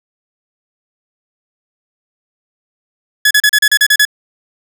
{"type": "tone bursts", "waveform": "sawtooth", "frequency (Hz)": 1698, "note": "G#6", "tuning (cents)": 38, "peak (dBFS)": -3, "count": 9, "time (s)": [3.25, 4.052], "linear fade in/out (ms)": 5, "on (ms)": 58, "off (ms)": 35, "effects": []}